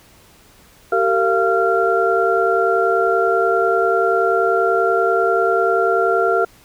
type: tone cluster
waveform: sine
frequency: 386.4 / 456.7 / 688 / 1379 Hz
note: G4 / A#4 / F5 / F6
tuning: -25 / -36 / -26 / -22 cents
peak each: -19 dBFS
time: 0.92-6.45 s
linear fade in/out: 5 ms
effects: pink hiss -49 dBFS RMS until 6.64 s